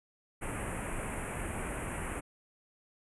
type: band-stop noise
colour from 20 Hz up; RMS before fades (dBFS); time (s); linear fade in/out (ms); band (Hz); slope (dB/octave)
pink; -37; 0.41-2.21; 20; 2600 to 8400; 48
effects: resampled to 24000 Hz